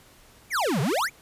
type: exponential two-way sweep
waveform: square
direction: down then up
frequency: 2506 to 125 to 2506 Hz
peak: -23 dBFS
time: 0.5-1.1 s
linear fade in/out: 50 ms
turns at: 0.81 s
effects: pink hiss -54 dBFS RMS until 1.21 s + resampled to 32000 Hz